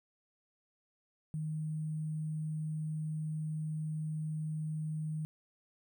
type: tone with sample-and-hold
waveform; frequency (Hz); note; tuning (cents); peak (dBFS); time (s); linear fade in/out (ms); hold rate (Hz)
sine; 155.56; D#3; 0; -34; 1.34-5.25; 0; 8820
effects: none